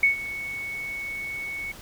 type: tone with ADSR envelope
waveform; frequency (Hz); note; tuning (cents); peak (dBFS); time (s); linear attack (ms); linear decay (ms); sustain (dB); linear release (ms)
sine; 2217; C#7; 0; -14; 0.03-1.72; 4; 120; -16; 5
effects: pink hiss -45 dBFS RMS until 1.81 s